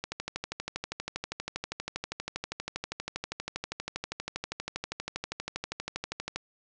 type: click train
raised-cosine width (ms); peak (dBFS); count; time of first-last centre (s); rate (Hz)
0.2; -16; 80; 0.04-6.36; 12.5
effects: resampled to 22050 Hz